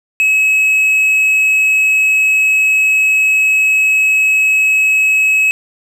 triangle tone, 2568 Hz, E7, 46 cents flat, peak -7 dBFS, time 0.2-5.51 s, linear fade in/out 0 ms, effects none

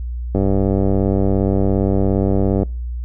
click train, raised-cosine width 2 ms, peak -5 dBFS, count 223, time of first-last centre 0.35-2.632 s, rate 97.3 Hz, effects noise-tail reverb RT60 0.4 s tail -26 dB re dry + added 60 Hz sine -22 dBFS peak until 3.04 s

